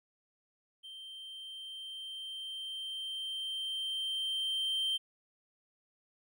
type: tone with level ramp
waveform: triangle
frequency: 3136 Hz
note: G7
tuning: in tune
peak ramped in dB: -44 to -28 dBFS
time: 0.83-4.98 s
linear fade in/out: 20 ms
effects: none